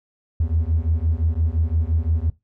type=beating tone pair; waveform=triangle; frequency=77.78 / 83.58 Hz; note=D#2 / E2; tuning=0 / +24 cents; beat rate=5.8 Hz; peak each=-18 dBFS; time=0.4-2.3 s; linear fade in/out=5 ms; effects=noise-tail reverb RT60 0.2 s tail -21 dB re dry + tanh soft clip ceiling -11 dBFS